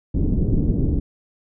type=low-pass noise; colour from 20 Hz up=pink; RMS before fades=-19 dBFS; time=0.14-1 s; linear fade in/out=10 ms; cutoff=340 Hz; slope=24 dB/octave; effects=none